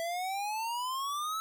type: exponential sweep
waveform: square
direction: up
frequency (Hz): 660 to 1318.5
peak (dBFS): -33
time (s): 0-1.4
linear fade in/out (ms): 0
effects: none